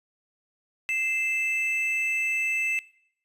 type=tone pair together; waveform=triangle; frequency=2083 / 2637 Hz; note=C7 / E7; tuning=-8 / 0 cents; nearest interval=major third; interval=408 cents; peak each=-29 / -24 dBFS; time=0.89-2.79 s; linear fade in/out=0 ms; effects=noise-tail reverb RT60 0.7 s tail -21 dB re dry + resampled to 32000 Hz